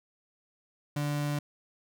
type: tone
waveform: 35% pulse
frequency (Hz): 146.3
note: D3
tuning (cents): -6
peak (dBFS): -27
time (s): 0.96-1.39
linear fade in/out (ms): 5
effects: none